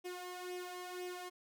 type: tone with flanger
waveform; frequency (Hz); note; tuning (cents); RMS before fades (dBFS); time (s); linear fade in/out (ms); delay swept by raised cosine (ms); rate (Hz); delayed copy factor
sawtooth; 360.5; F#4; -45; -45; 0.04-1.3; 20; 0.34 to 1.84; 2; +0.65
effects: none